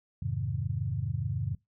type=chord; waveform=sine; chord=F minor seventh; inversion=none; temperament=equal with one note detuned; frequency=85.56 / 103.83 / 130.81 / 155.56 Hz; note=F2 / Ab2 / C3 / Eb3; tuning=-35 / 0 / 0 / 0 cents; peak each=-37 / -33 / -33 / -38 dBFS; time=0.22-1.55 s; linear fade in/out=5 ms; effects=noise-tail reverb RT60 0.2 s tail -23 dB re dry